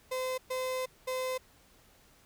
35% pulse tone bursts at uneven times, 514 Hz, C5, 31 cents flat, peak -30 dBFS, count 3, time 0.11-0.38 / 0.5-0.86 / 1.07-1.38 s, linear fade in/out 10 ms, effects pink hiss -62 dBFS RMS until 2.25 s

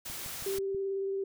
white noise, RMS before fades -40 dBFS, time 0.05-0.59 s, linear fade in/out 10 ms
click train, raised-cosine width 5 ms, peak -35 dBFS, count 5, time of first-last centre 0.1-0.747 s, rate 6.18 Hz
sine tone with vibrato, 390.4 Hz, G4, 7 cents flat, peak -30 dBFS, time 0.46-1.24 s, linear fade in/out 5 ms, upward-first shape sine, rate 18 Hz, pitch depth 13 cents each way
effects none

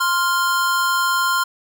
square tone pair together, 1046.5 / 1396.9 Hz, C6 / F6, 0 / 0 cents, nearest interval perfect fourth, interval 500 cents, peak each -20 dBFS, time 0-1.44 s, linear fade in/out 10 ms, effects none

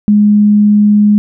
sine tone, 208.1 Hz, G#3, 4 cents sharp, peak -4 dBFS, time 0.08-1.18 s, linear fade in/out 0 ms, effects none

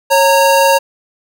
square tone pair together, 548.8 / 923 Hz, C#5 / A#5, -17 / -17 cents, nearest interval major sixth, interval 900 cents, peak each -11 dBFS, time 0.1-0.79 s, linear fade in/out 20 ms, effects none

